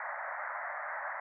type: band-pass noise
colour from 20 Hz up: white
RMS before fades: -39 dBFS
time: 0-1.2 s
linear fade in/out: 2 ms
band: 570 to 2000 Hz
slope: 96 dB/octave
effects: none